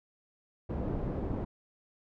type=low-pass noise; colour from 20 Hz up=pink; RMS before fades=-34 dBFS; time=0.69-1.45 s; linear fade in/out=10 ms; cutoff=550 Hz; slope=12 dB/octave; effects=none